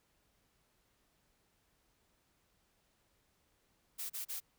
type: noise bursts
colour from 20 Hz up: blue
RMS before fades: -41 dBFS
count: 3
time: 3.98-4.404 s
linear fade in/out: 20 ms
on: 120 ms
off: 32 ms
effects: pink hiss -75 dBFS RMS until 4.58 s